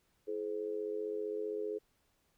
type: tone with amplitude modulation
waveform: sine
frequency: 425.5 Hz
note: G#4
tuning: 42 cents sharp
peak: -31 dBFS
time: 0.27-1.79 s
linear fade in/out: 20 ms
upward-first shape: sine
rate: 95.4 Hz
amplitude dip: 85%
effects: pink hiss -75 dBFS RMS until 2.37 s